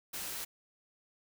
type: noise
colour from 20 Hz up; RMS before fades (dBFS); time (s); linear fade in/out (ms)
white; -40; 0.13-0.45; 10
effects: none